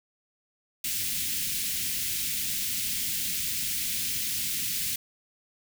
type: band-stop noise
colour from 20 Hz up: white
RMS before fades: -30 dBFS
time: 0.84-4.96 s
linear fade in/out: 5 ms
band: 260 to 2100 Hz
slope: 24 dB/octave
effects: none